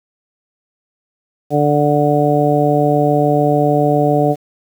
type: harmonic tone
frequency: 147 Hz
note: D3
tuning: 2 cents sharp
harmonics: 1 / 2 / 3 / 4 / 5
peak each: -17 / -17 / -17 / -17 / -17 dBFS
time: 1.5-4.36 s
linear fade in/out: 50 ms
effects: 7-bit